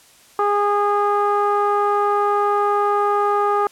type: tone with low-pass filter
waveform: sawtooth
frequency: 410.2 Hz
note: G#4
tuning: 21 cents flat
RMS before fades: -18 dBFS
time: 0.39-3.67 s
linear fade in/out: 2 ms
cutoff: 1100 Hz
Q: 7.9
effects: white hiss -50 dBFS RMS until 3.71 s + low-pass 11000 Hz 12 dB/octave